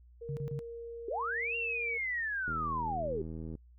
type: tone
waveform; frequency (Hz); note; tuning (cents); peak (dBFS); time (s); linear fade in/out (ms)
sine; 466.2; A#4; 0; -40; 0.21-1.98; 10
type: tone bursts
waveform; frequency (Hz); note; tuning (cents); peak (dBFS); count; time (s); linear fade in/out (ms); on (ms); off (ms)
sine; 141.3; C#3; +34; -34; 3; 0.29-0.591; 0; 79; 32
type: linear two-way sweep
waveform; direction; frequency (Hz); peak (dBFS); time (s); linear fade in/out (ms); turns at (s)
sine; up then down; 364.4 to 2786 to 364.4; -32; 1.08-3.22; 5; 1.56
type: click train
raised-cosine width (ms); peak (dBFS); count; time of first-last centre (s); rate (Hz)
3; -30; 87; 2.48-3.552; 80.2
effects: noise-tail reverb RT60 0.1 s tail -25 dB re dry + added 60 Hz sine -55 dBFS peak until 3.78 s